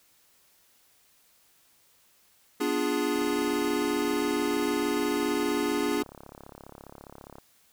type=chord; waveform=square; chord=B diminished seventh; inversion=none; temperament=equal; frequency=246.9 / 293.7 / 349.2 / 415.3 Hz; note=B3 / D4 / F4 / Ab4; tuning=0 / 0 / 0 / 0 cents; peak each=-34 / -30 / -33 / -31 dBFS; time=2.6-6.03 s; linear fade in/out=10 ms
type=click train; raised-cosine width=1 ms; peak=-30 dBFS; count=148; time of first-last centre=3.16-7.384 s; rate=34.8 Hz
effects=white hiss -63 dBFS RMS until 7.72 s